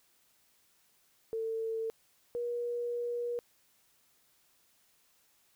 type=tone pair in turn; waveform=sine; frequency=448.6 / 479 Hz; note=A4 / A#4; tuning=+34 / +47 cents; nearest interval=minor second; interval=113 cents; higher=second; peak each=-32 / -32 dBFS; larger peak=neither; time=1.33-1.9 / 2.35-3.39 s; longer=second; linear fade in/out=0 ms; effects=white hiss -69 dBFS RMS until 5.55 s